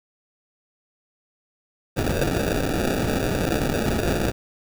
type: noise with sample-and-hold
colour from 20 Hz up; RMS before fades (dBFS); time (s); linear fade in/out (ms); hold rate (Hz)
blue; -23; 1.96-4.32; 20; 1050
effects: none